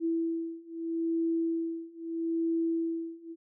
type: beating tone pair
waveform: sine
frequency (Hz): 330 / 330.78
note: E4 / E4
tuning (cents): +2 / +6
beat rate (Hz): 0.78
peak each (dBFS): -32 / -31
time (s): 0-3.36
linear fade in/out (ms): 50
effects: none